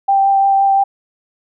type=tone with vibrato; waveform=sine; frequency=786 Hz; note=G5; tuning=4 cents sharp; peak=-9 dBFS; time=0.08-0.84 s; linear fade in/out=10 ms; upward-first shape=triangle; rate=5.8 Hz; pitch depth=13 cents each way; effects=none